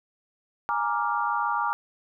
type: chord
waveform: sine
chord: Bb dominant seventh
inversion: third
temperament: equal with one note detuned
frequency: 830.6 / 937.2 / 1174.7 / 1396.9 Hz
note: Ab5 / Bb5 / D6 / F6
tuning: 0 / +9 / 0 / 0 cents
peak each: -30 / -28 / -28 / -31 dBFS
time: 0.69-1.73 s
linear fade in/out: 0 ms
effects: none